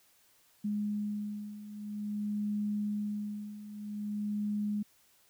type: beating tone pair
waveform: sine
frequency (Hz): 207.7 / 208.2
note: G#3 / G#3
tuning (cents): 0 / +5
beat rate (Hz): 0.5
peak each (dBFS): -38 / -34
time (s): 0.64-4.83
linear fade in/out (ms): 10
effects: white hiss -66 dBFS RMS until 5.29 s